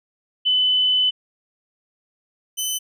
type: tone pair in turn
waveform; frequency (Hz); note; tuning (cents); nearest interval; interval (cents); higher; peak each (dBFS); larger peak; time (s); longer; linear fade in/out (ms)
sine / 15% pulse; 3013 / 3029; F#7 / F#7; +31 / +40; unison; 9; second; -15; neither; 0.45-1.11 / 2.57-2.79; first; 20
effects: none